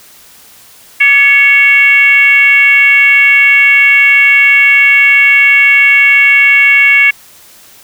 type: tone with frequency modulation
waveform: sine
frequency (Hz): 2217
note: C#7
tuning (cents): 0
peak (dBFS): -3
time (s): 1-7.11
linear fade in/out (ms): 10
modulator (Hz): 520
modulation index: 0.75
effects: white hiss -39 dBFS RMS until 7.83 s